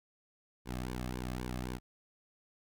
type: tone with flanger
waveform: sawtooth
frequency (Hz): 62.2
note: B1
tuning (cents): +13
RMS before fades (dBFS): -39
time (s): 0.65-1.8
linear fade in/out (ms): 50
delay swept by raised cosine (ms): 1.5 to 2.15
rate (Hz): 3.8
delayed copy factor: -0.8
effects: none